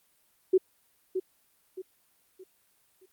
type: tone with echo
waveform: sine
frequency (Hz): 374.2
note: F#4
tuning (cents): +20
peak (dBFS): -17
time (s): 0.53-0.58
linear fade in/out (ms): 10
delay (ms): 620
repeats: 4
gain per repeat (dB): -9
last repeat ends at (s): 3.06
effects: white hiss -68 dBFS RMS until 3.12 s + Opus 32 kbps